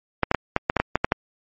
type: clicks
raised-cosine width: 0.5 ms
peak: -3 dBFS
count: 10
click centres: 0.233 / 0.314 / 0.347 / 0.564 / 0.699 / 0.767 / 0.8 / 0.956 / 1.045 / 1.121 s
effects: MP3 32 kbps